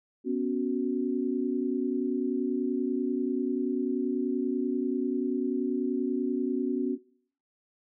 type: chord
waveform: sine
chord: B suspended second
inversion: none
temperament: equal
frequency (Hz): 246.9 / 277.2 / 370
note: B3 / C#4 / F#4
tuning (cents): 0 / 0 / 0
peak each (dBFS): -30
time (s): 0.24-6.98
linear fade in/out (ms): 50
effects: noise-tail reverb RT60 0.5 s tail -18 dB re dry